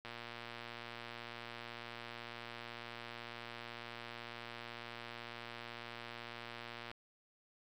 click train, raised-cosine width 0.3 ms, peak -30 dBFS, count 811, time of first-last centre 0.05-6.914 s, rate 118 Hz, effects 10-bit

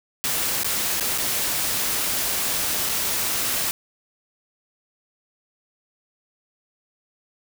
white noise with dropouts, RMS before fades -24 dBFS, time 0.24-3.71 s, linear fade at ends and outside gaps 0 ms, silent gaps 0.633-0.645 / 0.999-1.008 / 1.177-1.183 / 2.89-2.894 s, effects none

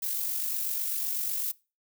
violet noise with amplitude modulation, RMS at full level -29 dBFS, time 0.02-1.52 s, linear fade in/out 10 ms, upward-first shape sine, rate 48 Hz, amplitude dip 40%, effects noise-tail reverb RT60 0.3 s tail -22 dB re dry

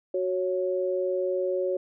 sine tone pair together, 370 / 553.4 Hz, F#4 / C#5, 0 / -3 cents, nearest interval perfect fifth, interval 697 cents, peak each -27 dBFS, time 0.14-1.77 s, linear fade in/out 5 ms, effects none

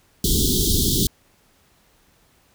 pink band-stop noise, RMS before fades -19 dBFS, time 0.24-1.07 s, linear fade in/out 2 ms, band 430 to 3200 Hz, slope 96 dB/octave, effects pink hiss -59 dBFS RMS until 2.54 s

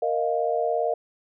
sine chord, Bb suspended fourth, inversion none, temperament just, 466.2 / 621.6 / 699.2 Hz, Bb4 / Eb5 / F5, 0 / -2 / +2 cents, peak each -26 dBFS, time 0.02-0.94 s, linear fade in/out 5 ms, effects none

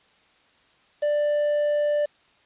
triangle tone with quantisation, 590 Hz, D5, 8 cents sharp, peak -18 dBFS, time 1.02-2.06 s, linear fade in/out 10 ms, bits 7, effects white hiss -60 dBFS RMS until 2.45 s + resampled to 8000 Hz

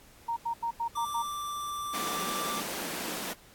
sine tone bursts, 930 Hz, A#5, 4 cents flat, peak -28 dBFS, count 6, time 0.28-1.226 s, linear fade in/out 10 ms, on 86 ms, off 86 ms
square tone, 1174.7 Hz, D6, in tune, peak -34 dBFS, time 0.95-2.61 s, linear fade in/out 10 ms
pink high-pass noise, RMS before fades -36 dBFS, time 1.93-3.34 s, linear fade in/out 20 ms, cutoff 170 Hz, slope 48 dB/octave
effects pink hiss -56 dBFS RMS until 3.54 s + AAC 64 kbps

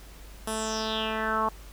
10% pulse tone with low-pass filter sweep, 219.6 Hz, A3, 3 cents flat, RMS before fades -29 dBFS, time 0.47-1.49 s, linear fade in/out 5 ms, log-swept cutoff 11000 to 1000 Hz, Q 5, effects added 50 Hz sine -44 dBFS peak until 1.72 s + pink hiss -51 dBFS RMS until 1.72 s

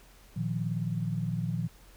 sine chord, Bb suspended fourth, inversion none, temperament just, 116.54 / 155.39 / 174.81 Hz, Bb2 / Eb3 / F3, 0 / -2 / +2 cents, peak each -33 dBFS, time 0.36-1.68 s, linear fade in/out 10 ms, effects added 44 Hz sine -56 dBFS peak until 1.96 s + pink hiss -58 dBFS RMS until 1.96 s

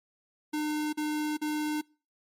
square tone bursts, 302.7 Hz, D#4, 48 cents flat, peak -29 dBFS, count 3, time 0.53-1.814 s, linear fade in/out 10 ms, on 400 ms, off 42 ms, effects noise-tail reverb RT60 0.4 s tail -26 dB re dry + MP3 64 kbps

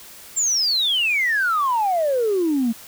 sine exponential sweep, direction down, 7500 to 220.1 Hz, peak -16 dBFS, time 0.36-2.73 s, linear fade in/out 20 ms, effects tanh soft clip ceiling -13 dBFS + white hiss -42 dBFS RMS until 2.87 s

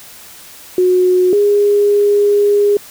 sine tone pair in turn, 365 / 409.7 Hz, F#4 / G#4, -24 / -24 cents, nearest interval major second, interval 200 cents, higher second, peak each -8 dBFS, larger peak neither, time 0.78-1.33 / 1.33-2.77 s, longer second, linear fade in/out 2 ms, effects white hiss -37 dBFS RMS until 2.9 s

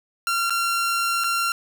sawtooth tone with dropouts, 1374 Hz, F6, 29 cents flat, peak -17 dBFS, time 0.27-1.52 s, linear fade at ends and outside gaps 1 ms, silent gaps 0.497-0.505 / 1.238-1.242 s, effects none

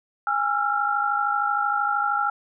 sine tone cluster, 821 / 1337 / 1390 Hz, G#5 / E6 / F6, -20 / +24 / -9 cents, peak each -25 dBFS, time 0.27-2.3 s, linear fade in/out 2 ms, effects none

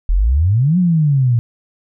sine exponential two-way sweep, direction up then down, 38.5 to 185.7 to 114.8 Hz, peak -10 dBFS, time 0.09-1.39 s, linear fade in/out 0 ms, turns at 0.78 s, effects none

